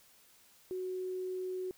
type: tone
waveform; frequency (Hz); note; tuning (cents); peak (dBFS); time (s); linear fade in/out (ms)
sine; 370; F#4; 0; -35; 0.71-1.71; 0
effects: white hiss -63 dBFS RMS until 1.77 s